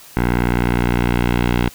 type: tone with low-pass filter sweep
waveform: 10% pulse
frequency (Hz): 59.8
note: A#1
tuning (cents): +45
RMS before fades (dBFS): -17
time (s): 0.17-1.69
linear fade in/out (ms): 0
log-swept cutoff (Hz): 2000 to 3100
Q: 1.4
effects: white hiss -42 dBFS RMS until 1.74 s